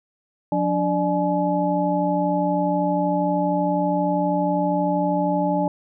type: tone cluster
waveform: sine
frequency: 178.2 / 290.8 / 596 / 848 Hz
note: F3 / D4 / D5 / G#5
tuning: +35 / -17 / +25 / +36 cents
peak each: -24 dBFS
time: 0.52-5.68 s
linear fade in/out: 2 ms
effects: none